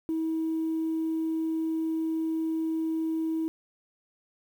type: tone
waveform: sine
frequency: 321.8 Hz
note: E4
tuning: 42 cents flat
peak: -25 dBFS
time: 0.09-3.48 s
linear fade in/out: 0 ms
effects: tanh soft clip ceiling -22 dBFS + 9-bit